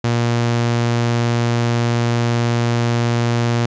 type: tone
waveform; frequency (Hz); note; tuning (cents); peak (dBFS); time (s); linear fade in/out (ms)
sawtooth; 118.3; A#2; +26; -11; 0.04-3.66; 5
effects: resampled to 16000 Hz